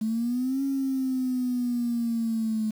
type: exponential two-way sweep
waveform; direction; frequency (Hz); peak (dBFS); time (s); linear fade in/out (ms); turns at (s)
triangle; up then down; 215.7 to 275 to 215.7; -20; 0.01-2.71; 10; 0.63
effects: tanh soft clip ceiling -22 dBFS + 8-bit